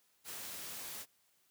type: noise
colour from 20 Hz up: white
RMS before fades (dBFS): -45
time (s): 0.24-1.06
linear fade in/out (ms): 50
effects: white hiss -73 dBFS RMS until 1.5 s + high-pass 80 Hz 12 dB/octave